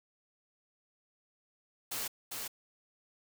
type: noise with echo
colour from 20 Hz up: white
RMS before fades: -37 dBFS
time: 1.91-2.08 s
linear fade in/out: 10 ms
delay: 400 ms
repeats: 1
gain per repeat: -3 dB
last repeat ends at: 2.48 s
effects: none